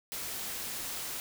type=noise; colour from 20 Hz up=white; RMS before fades=-38 dBFS; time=0.12-1.2 s; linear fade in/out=0 ms; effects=none